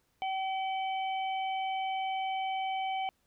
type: harmonic tone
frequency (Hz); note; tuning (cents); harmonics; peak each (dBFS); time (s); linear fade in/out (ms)
765; G5; -42; 1 / 3 / 4; -31 / -41 / -43; 0.22-3.09; 0
effects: pink hiss -74 dBFS RMS until 3.26 s